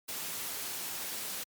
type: noise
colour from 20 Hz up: white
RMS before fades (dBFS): -38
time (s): 0.08-1.44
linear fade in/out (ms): 10
effects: high-pass 100 Hz 12 dB/octave + MP3 96 kbps